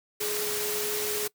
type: tone in noise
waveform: sine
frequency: 420 Hz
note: G#4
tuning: 19 cents sharp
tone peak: -32 dBFS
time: 0.2-1.28 s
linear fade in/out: 10 ms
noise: white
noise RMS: -31 dBFS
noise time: 0.2-1.28 s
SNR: -4 dB
effects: noise-tail reverb RT60 0.1 s tail -22 dB re dry + high-pass 100 Hz 12 dB/octave